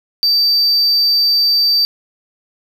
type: tone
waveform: triangle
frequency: 4650 Hz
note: D8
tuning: 18 cents flat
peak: -9 dBFS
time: 0.23-1.85 s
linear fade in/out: 0 ms
effects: none